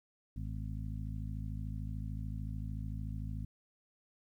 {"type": "harmonic tone with a mistuned harmonic", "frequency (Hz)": 53.5, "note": "A1", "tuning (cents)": -48, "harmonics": [1, 2, 3, 4, 5], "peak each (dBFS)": [-40, -41, -46, -49, -51], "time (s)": [0.36, 3.45], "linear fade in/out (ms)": 5, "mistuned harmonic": 5, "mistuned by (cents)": -65, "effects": ["12-bit"]}